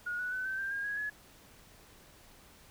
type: tone with pitch steps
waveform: sine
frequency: 1442 / 1475.7 / 1510.2 / 1545.5 / 1581.6 / 1618.6 / 1656.4 / 1695.1 Hz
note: F#6 / F#6 / F#6 / G6 / G6 / G#6 / G#6 / G#6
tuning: -45 / -5 / +35 / -25 / +15 / -45 / -5 / +35 cents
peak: -33 dBFS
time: 0.06-1.1 s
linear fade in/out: 10 ms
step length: 130 ms
effects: pink hiss -58 dBFS RMS until 2.7 s